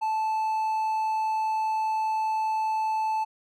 triangle tone, 875 Hz, A5, 10 cents flat, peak -22 dBFS, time 0.01-3.25 s, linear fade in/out 20 ms, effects none

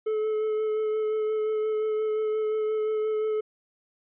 triangle tone with vibrato, 432 Hz, A4, 32 cents flat, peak -22 dBFS, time 0.06-3.41 s, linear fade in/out 10 ms, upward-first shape sine, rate 5.7 Hz, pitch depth 14 cents each way, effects resampled to 8000 Hz

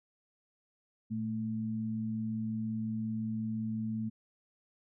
sine tone pair together, 114.41 / 220 Hz, A#2 / A3, -32 / 0 cents, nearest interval major seventh, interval 1132 cents, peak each -39 / -33 dBFS, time 1.1-4.1 s, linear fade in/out 20 ms, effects none

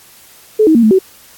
sine tone with pitch steps, 431.1 / 316.9 / 232.7 / 217.6 / 378.6 Hz, A4 / D#4 / A#3 / A3 / F#4, -35 / +32 / -3 / -19 / +40 cents, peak -5 dBFS, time 0.59-0.99 s, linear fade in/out 10 ms, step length 80 ms, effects white hiss -42 dBFS RMS until 1.37 s + AAC 64 kbps

